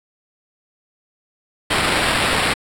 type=noise with sample-and-hold; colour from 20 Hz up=white; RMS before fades=-18 dBFS; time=1.7-2.54 s; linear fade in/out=10 ms; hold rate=6300 Hz; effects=low-pass 11000 Hz 12 dB/octave